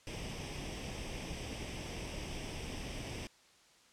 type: noise with comb filter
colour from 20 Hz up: pink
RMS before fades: -42 dBFS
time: 0.07-3.27 s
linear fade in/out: 0 ms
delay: 0.36 ms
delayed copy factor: +0.65
effects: white hiss -64 dBFS RMS until 3.92 s + low-pass 7000 Hz 12 dB/octave